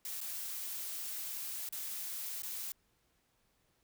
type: noise with dropouts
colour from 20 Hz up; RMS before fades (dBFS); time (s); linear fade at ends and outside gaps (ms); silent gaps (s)
blue; -41; 0.05-2.72; 1; 0.205-0.213 / 1.689-1.725 / 2.421-2.432
effects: pink hiss -75 dBFS RMS until 3.83 s